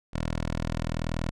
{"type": "tone", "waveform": "10% pulse", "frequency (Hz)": 40.56, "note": "E1", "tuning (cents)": -27, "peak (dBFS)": -20, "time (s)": [0.13, 1.31], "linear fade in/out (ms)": 10, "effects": ["low-pass 7000 Hz 12 dB/octave"]}